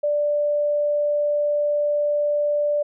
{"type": "tone", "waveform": "sine", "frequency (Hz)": 588, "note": "D5", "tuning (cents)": 2, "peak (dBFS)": -18, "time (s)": [0.03, 2.83], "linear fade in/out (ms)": 10, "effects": []}